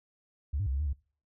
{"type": "tone with pitch steps", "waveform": "sine", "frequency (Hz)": [71, 100.9, 66, 68.9, 75.9, 69.2], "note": ["C#2", "G#2", "C2", "C#2", "D#2", "C#2"], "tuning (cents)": [42, -49, 16, -10, -42, -2], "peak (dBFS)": -27, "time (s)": [0.53, 0.932], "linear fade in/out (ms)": 10, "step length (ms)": 67, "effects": ["noise-tail reverb RT60 0.4 s tail -23 dB re dry", "tanh soft clip ceiling -23 dBFS"]}